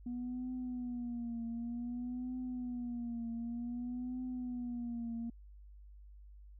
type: tone with vibrato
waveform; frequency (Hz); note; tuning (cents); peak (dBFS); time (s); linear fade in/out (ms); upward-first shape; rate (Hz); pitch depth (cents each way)
sine; 242; B3; -35; -36; 0.06-5.3; 5; triangle; 0.54; 86
effects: tanh soft clip ceiling -34 dBFS + added 50 Hz sine -52 dBFS peak until 6.59 s